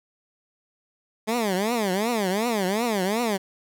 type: tone with vibrato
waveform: 15% pulse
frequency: 210.5 Hz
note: G#3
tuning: 24 cents sharp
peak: -16 dBFS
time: 1.27-3.38 s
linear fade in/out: 20 ms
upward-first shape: triangle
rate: 2.7 Hz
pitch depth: 290 cents each way
effects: none